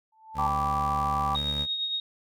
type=tone with exponential growth; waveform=sine; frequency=880 Hz; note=A5; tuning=in tune; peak=-24 dBFS; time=0.12-0.47 s; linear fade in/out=5 ms; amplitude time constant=74 ms
type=tone; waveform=20% pulse; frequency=72.6 Hz; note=D2; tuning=19 cents flat; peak=-27 dBFS; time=0.34-1.67 s; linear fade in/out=50 ms
type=chord; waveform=sine; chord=G major; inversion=none; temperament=equal with one note detuned; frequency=784 / 987.8 / 1161.8 Hz; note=G5 / B5 / D6; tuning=0 / 0 / -19 cents; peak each=-29 / -33 / -27 dBFS; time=0.38-1.36 s; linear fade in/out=10 ms
type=tone with tremolo; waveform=sine; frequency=3740 Hz; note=A#7; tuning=5 cents sharp; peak=-25 dBFS; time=1.35-2 s; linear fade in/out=2 ms; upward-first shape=triangle; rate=8.8 Hz; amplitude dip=50%
effects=none